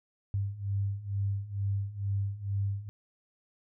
sine beating tone pair, 98.2 / 100.4 Hz, G2 / G2, +4 / +42 cents, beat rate 2.2 Hz, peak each -34 / -31 dBFS, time 0.34-2.89 s, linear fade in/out 0 ms, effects none

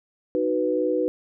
sine chord, B major, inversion first, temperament just, 308.7 / 370.4 / 493.9 Hz, D#4 / F#4 / B4, -14 / +2 / 0 cents, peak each -26 / -26 / -23 dBFS, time 0.35-1.08 s, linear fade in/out 0 ms, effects none

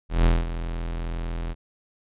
45% pulse tone with ADSR envelope, 42 Hz, E1, 33 cents sharp, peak -14 dBFS, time 0.09-1.55 s, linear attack 160 ms, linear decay 200 ms, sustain -13 dB, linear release 39 ms, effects resampled to 8000 Hz

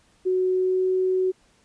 sine tone with pitch glide, 370.2 to 372.6 Hz, F#4 to F#4, +1 to +12 cents, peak -19 dBFS, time 0.25-1.32 s, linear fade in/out 20 ms, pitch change +11 cents, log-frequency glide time 0.5-0.87 s, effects pink hiss -61 dBFS RMS until 1.64 s + resampled to 22050 Hz

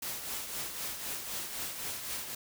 white noise with tremolo, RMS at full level -36 dBFS, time 0.02-2.35 s, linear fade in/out 5 ms, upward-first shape triangle, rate 3.9 Hz, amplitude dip 55%, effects none

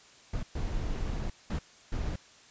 brown noise bursts at uneven times, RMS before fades -32 dBFS, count 4, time 0.33-0.43 / 0.55-1.3 / 1.5-1.59 / 1.92-2.16 s, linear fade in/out 5 ms, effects white hiss -56 dBFS RMS until 2.5 s + resampled to 16000 Hz

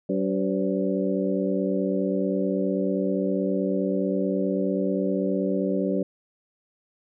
harmonic tone with a mistuned harmonic, 95.5 Hz, G2, 45 cents flat, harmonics 2 / 3 / 4 / 5 / 6, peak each -26 / -28 / -29 / -30 / -31 dBFS, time 0.09-6.03 s, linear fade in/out 5 ms, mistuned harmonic 5, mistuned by +92 cents, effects none

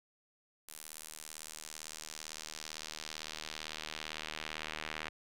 sawtooth tone with band-pass filter sweep, 77.8 Hz, D#2, in tune, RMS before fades -45 dBFS, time 0.68-5.09 s, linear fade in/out 5 ms, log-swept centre 11000 to 2300 Hz, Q 1.2, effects none

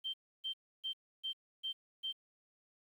sine tone bursts, 3136 Hz, G7, in tune, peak -36 dBFS, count 6, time 0.04-2.128 s, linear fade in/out 20 ms, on 98 ms, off 300 ms, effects 11-bit

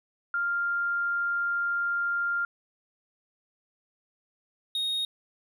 sine / triangle tone pair in turn, 1397 / 3730 Hz, F6 / A#7, 0 / 0 cents, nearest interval octave + perfect fourth, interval 1700 cents, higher second, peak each -25 dBFS, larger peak neither, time 0.34-2.45 / 4.75-5.05 s, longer first, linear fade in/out 2 ms, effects none

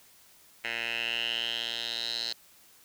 10% pulse tone with band-pass filter sweep, 116.5 Hz, A#2, 1 cent flat, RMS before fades -33 dBFS, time 0.64-2.33 s, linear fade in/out 5 ms, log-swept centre 2300 to 4300 Hz, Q 6.7, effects white hiss -58 dBFS RMS until 2.84 s

